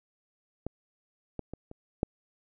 clicks, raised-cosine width 2 ms, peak -20 / -21 / -25 / -30 / -12 dBFS, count 5, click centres 0.666 / 1.393 / 1.536 / 1.714 / 2.031 s, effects none

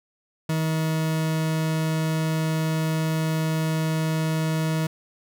40% pulse tone, 158.8 Hz, D#3, 36 cents sharp, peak -21 dBFS, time 0.49-4.87 s, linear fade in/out 5 ms, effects none

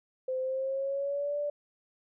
sine tone with pitch glide, 517 to 583.7 Hz, C5 to D5, -21 to -11 cents, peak -29 dBFS, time 0.28-1.5 s, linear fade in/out 5 ms, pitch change +210 cents, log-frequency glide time 0.4-1.38 s, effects none

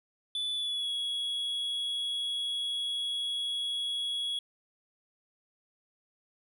triangle tone with pitch glide, 3478 to 3344 Hz, A7 to G#7, -21 to +11 cents, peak -29 dBFS, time 0.35-4.39 s, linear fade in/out 2 ms, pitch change -68 cents, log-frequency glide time 0.54-0.9 s, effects none

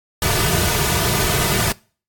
pink noise with comb filter, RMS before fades -18 dBFS, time 0.22-1.72 s, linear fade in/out 2 ms, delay 3.7 ms, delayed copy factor -0.85, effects noise-tail reverb RT60 0.4 s tail -24 dB re dry + AAC 64 kbps

